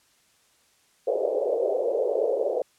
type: band-pass noise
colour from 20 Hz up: white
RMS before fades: -25 dBFS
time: 1.07-2.62 s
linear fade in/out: 5 ms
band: 420 to 590 Hz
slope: 48 dB/octave
effects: white hiss -63 dBFS RMS until 2.78 s + low-pass 10000 Hz 12 dB/octave